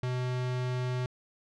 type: tone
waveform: square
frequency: 125.9 Hz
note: B2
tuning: 34 cents sharp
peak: -30 dBFS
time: 0.03-1.06 s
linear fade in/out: 2 ms
effects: low-pass 5000 Hz 12 dB/octave